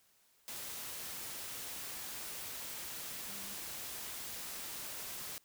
sine tone in noise, 197.6 Hz, G3, 14 cents sharp, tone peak -55 dBFS, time 3.29-3.54 s, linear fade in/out 0 ms, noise white, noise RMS -44 dBFS, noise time 0.48-5.38 s, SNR -14 dB, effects white hiss -70 dBFS RMS until 5.44 s

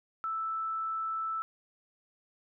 sine tone, 1318.5 Hz, E6, in tune, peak -31 dBFS, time 0.24-1.42 s, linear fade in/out 0 ms, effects none

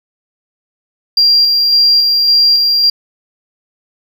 triangle tone with tremolo, 4761 Hz, D8, 23 cents sharp, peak -3 dBFS, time 1.17-2.9 s, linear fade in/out 5 ms, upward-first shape square, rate 1.8 Hz, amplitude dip 35%, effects tanh soft clip ceiling -3 dBFS

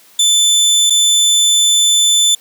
25% pulse tone with dropouts, 3520 Hz, A7, in tune, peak -5 dBFS, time 0.19-2.35 s, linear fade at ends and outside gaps 5 ms, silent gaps 0.899-0.904 s, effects white hiss -46 dBFS RMS until 2.4 s + high-pass 150 Hz 12 dB/octave

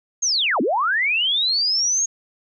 sine linear two-way sweep, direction down then up, 6645 to 209.4 to 6645 Hz, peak -17 dBFS, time 0.22-2.06 s, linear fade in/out 10 ms, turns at 0.61 s, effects none

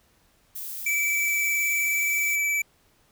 violet noise, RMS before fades -35 dBFS, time 0.55-2.36 s, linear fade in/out 10 ms
square tone with vibrato, 2309 Hz, D7, 30 cents flat, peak -23 dBFS, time 0.86-2.62 s, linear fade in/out 5 ms, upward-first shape triangle, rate 19 Hz, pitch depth 19 cents each way
effects pink hiss -63 dBFS RMS until 3.11 s

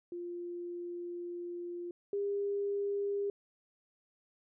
sine tone pair in turn, 349.2 / 402.9 Hz, F4 / G4, 0 / +48 cents, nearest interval major second, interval 248 cents, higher second, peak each -38 / -31 dBFS, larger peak second, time 0.12-1.91 / 2.13-3.3 s, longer first, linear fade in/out 2 ms, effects none

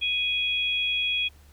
sine tone pair together, 2489 / 3320 Hz, D#7 / G#7, 0 / -1 cents, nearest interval perfect fourth, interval 499 cents, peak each -26 dBFS, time 0.01-1.29 s, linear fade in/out 20 ms, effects added 73 Hz sine -51 dBFS peak until 1.52 s + pink hiss -59 dBFS RMS until 1.52 s

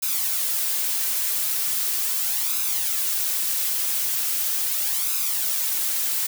blue noise with flanger, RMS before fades -24 dBFS, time 0.02-6.27 s, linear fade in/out 10 ms, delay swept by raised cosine 0.78 to 4.98 ms, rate 0.39 Hz, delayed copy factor +0.6, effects none

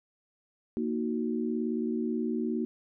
sine chord, D# minor, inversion second, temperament equal, 233.1 / 311.1 / 370 Hz, A#3 / D#4 / F#4, 0 / 0 / 0 cents, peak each -30 / -34 / -34 dBFS, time 0.77-2.65 s, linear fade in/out 0 ms, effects none

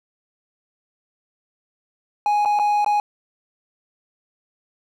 triangle tone with dropouts, 830.6 Hz, G#5, in tune, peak -14 dBFS, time 2.26-3 s, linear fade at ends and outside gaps 1 ms, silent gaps 2.45-2.457 / 2.59-2.596 / 2.846-2.862 s, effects none

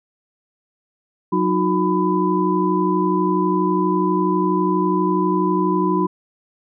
sine tone cluster, 183.4 / 311.3 / 363.5 / 1000 Hz, F#3 / D#4 / F#4 / B5, -15 / +1 / -31 / +21 cents, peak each -21 dBFS, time 1.32-6.07 s, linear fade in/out 10 ms, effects none

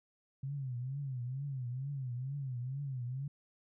sine tone with vibrato, 131.5 Hz, C3, 9 cents sharp, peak -36 dBFS, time 0.43-3.28 s, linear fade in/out 5 ms, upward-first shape triangle, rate 2.2 Hz, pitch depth 170 cents each way, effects none

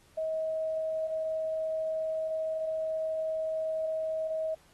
sine tone, 636 Hz, D#5, 38 cents sharp, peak -29 dBFS, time 0.17-4.55 s, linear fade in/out 10 ms, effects pink hiss -63 dBFS RMS until 4.73 s + AAC 32 kbps

